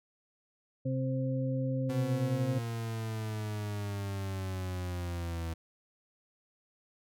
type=harmonic tone; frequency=131.1 Hz; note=C3; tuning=4 cents sharp; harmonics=1 / 2 / 4; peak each=-31 / -35 / -37 dBFS; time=0.85-2.59 s; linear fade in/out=10 ms
type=linear sweep; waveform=40% pulse; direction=down; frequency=125.4 to 81.9 Hz; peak=-33 dBFS; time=1.89-5.54 s; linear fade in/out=10 ms
effects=none